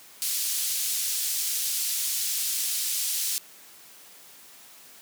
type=band-pass noise; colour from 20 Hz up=white; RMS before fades=-28 dBFS; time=0.22-3.38 s; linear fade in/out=0 ms; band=3900 to 14000 Hz; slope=12 dB/octave; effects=white hiss -50 dBFS RMS until 5.01 s + high-pass 150 Hz 12 dB/octave